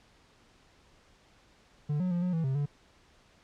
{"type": "tone with pitch steps", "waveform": "triangle", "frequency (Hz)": [147.7, 182.4, 174.4, 180.7, 163.7, 133.2, 144.2], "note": ["D3", "F#3", "F3", "F#3", "E3", "C3", "D3"], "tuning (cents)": [10, -24, -2, -41, -12, 31, -31], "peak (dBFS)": -25, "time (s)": [1.89, 2.66], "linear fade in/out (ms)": 10, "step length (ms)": 110, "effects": ["pink hiss -62 dBFS RMS until 3.43 s", "low-pass 6000 Hz 12 dB/octave"]}